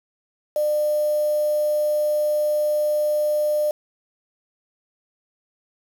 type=tone with quantisation; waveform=sine; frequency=600 Hz; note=D5; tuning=37 cents sharp; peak=-18 dBFS; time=0.56-3.71 s; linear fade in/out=2 ms; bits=6; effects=none